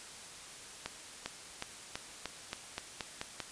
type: accelerating click train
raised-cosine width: 0.2 ms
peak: -19 dBFS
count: 10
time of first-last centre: 0.86-3.403 s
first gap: 400 ms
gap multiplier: 0.91
effects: white hiss -49 dBFS RMS until 3.51 s + resampled to 22050 Hz